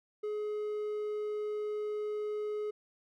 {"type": "tone", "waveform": "triangle", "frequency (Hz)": 421.7, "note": "G#4", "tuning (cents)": 26, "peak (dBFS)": -31, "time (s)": [0.23, 2.71], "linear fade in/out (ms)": 10, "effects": []}